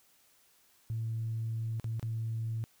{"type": "tone with dropouts", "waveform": "sine", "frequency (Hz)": 112.8, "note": "A2", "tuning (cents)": 44, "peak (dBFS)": -31, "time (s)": [0.9, 2.64], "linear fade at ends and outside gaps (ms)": 0, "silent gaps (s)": [[1.798, 1.843], [1.996, 2.028]], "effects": ["tanh soft clip ceiling -27 dBFS", "white hiss -66 dBFS RMS until 2.8 s"]}